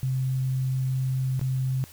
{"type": "tone with dropouts", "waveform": "sine", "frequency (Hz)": 130.81, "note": "C3", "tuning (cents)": 0, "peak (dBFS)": -23, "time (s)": [0.03, 1.84], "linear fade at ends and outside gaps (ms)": 0, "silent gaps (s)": [1.394, 1.413], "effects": ["added 84 Hz sine -53 dBFS peak until 1.92 s", "white hiss -50 dBFS RMS until 1.92 s"]}